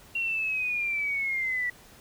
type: linear sweep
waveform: sine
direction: down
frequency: 2753 to 1945 Hz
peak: -26 dBFS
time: 0.15-1.7 s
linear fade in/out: 5 ms
effects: pink hiss -53 dBFS RMS until 2 s